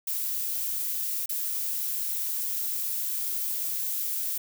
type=noise with dropouts; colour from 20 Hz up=violet; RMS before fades=-30 dBFS; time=0.07-4.38 s; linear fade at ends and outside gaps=5 ms; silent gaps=1.26-1.292 s; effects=none